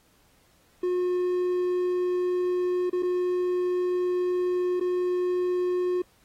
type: tone with dropouts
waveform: triangle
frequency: 360.2 Hz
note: F#4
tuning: 46 cents flat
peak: -21 dBFS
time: 0.83-6.02 s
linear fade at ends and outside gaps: 5 ms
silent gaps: 2.898-2.929 / 3.025-3.03 / 4.799-4.809 s
effects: pink hiss -63 dBFS RMS until 6.24 s + AAC 48 kbps